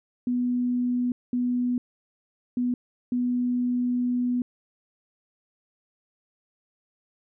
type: tone bursts at uneven times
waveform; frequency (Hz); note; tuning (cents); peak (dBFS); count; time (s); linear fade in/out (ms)
sine; 246.3; B3; -5; -22; 4; 0.27-1.12 / 1.33-1.78 / 2.57-2.74 / 3.12-4.42; 2
effects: none